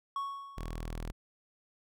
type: tone with exponential decay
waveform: triangle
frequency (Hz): 1108.7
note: C#6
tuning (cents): 0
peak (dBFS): -29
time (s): 0.16-1.04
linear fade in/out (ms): 2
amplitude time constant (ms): 190
type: tone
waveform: sawtooth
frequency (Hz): 40.52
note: E1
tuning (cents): -29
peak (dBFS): -33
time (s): 0.57-1.12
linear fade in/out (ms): 10
effects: none